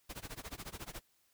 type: noise with tremolo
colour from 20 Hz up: pink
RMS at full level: -43 dBFS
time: 0.09-1.01 s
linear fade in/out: 10 ms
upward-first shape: sine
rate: 14 Hz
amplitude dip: 95%
effects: white hiss -73 dBFS RMS until 1.33 s